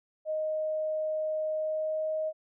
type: tone with pitch glide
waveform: sine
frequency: 622.3 to 626.3 Hz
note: D#5 to D#5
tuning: 0 to +11 cents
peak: -28 dBFS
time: 0.25-2.33 s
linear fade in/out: 50 ms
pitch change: +11 cents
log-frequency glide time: 1.55-2.09 s
effects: none